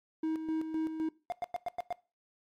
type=tone with tremolo; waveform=triangle; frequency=317.7 Hz; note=D#4; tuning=36 cents sharp; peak=-27 dBFS; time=0.23-1.09 s; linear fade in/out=5 ms; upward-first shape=square; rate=3.9 Hz; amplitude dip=55%
type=tone bursts; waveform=triangle; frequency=706 Hz; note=F5; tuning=19 cents sharp; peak=-29 dBFS; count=6; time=1.3-1.926 s; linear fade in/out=0 ms; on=21 ms; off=100 ms
effects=noise-tail reverb RT60 0.3 s tail -20 dB re dry + MP3 64 kbps